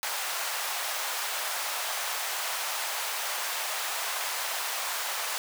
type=high-pass noise; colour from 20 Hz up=pink; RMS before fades=-32 dBFS; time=0.03-5.38 s; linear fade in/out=0 ms; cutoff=690 Hz; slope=24 dB/octave; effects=none